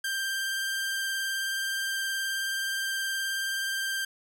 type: tone with vibrato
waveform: sawtooth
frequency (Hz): 1580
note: G6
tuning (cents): +13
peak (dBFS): -25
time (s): 0.04-4.05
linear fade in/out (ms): 5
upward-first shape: sine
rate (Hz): 19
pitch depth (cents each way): 14
effects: none